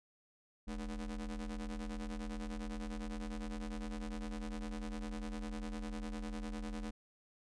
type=ring-modulated tone; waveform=35% pulse; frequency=87.31 Hz; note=F2; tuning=in tune; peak=-35 dBFS; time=0.67-6.91 s; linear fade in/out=10 ms; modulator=126 Hz; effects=resampled to 22050 Hz